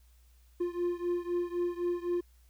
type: beating tone pair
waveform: triangle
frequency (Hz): 349.2 / 353.1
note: F4 / F4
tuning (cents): 0 / +19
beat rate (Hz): 3.9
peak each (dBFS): -30 / -32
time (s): 0.6-2.21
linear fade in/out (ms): 10
effects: added 60 Hz sine -58 dBFS peak until 2.49 s + white hiss -70 dBFS RMS until 2.49 s